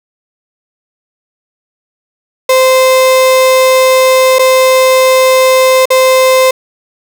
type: tone with dropouts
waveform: 35% pulse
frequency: 519 Hz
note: C5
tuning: 14 cents flat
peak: -3 dBFS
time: 2.49-6.51 s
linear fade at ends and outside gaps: 5 ms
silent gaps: 4.386-4.392 / 5.856-5.903 s
effects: none